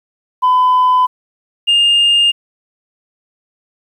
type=tone pair in turn; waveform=sine; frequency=1007 / 2820 Hz; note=B5 / F7; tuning=+33 / +16 cents; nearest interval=octave + tritone; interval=1783 cents; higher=second; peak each=-6 dBFS; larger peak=neither; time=0.42-1.07 / 1.67-2.32 s; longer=neither; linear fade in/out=20 ms; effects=tanh soft clip ceiling -6 dBFS + 8-bit